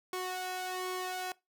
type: tone with flanger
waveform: sawtooth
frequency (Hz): 368.3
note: F#4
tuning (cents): -8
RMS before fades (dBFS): -37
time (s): 0.13-1.32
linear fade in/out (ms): 2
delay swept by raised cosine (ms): 0.9 to 1.49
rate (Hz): 1.3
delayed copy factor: +0.7
effects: noise-tail reverb RT60 0.2 s tail -21 dB re dry